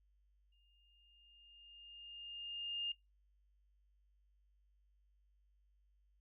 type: tone with exponential growth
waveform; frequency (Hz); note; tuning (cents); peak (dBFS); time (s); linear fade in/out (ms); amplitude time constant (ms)
sine; 2821; F7; +17; -36; 0.52-2.92; 5; 520
effects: noise-tail reverb RT60 0.2 s tail -22 dB re dry + added 50 Hz sine -70 dBFS peak until 6.2 s